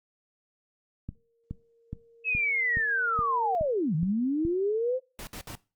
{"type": "click train", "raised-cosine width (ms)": 5, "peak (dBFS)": -22, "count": 9, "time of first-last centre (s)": [1.09, 4.451], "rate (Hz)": 2.38}
{"type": "tone with exponential growth", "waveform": "sine", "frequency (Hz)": 463.2, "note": "A#4", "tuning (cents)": -11, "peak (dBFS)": -31, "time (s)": [1.15, 3.55], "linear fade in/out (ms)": 0, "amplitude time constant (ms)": 520}
{"type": "linear two-way sweep", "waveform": "sine", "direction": "down then up", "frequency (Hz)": [2609, 146.83, 527], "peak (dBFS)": -24, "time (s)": [2.24, 5], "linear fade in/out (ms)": 50, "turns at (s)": 3.95}
{"type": "noise bursts", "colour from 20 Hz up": "pink", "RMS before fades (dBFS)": -40, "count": 3, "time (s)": [5.19, 5.552], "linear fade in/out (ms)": 0, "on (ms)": 80, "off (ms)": 61}
{"effects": ["noise-tail reverb RT60 0.3 s tail -20 dB re dry", "Opus 48 kbps"]}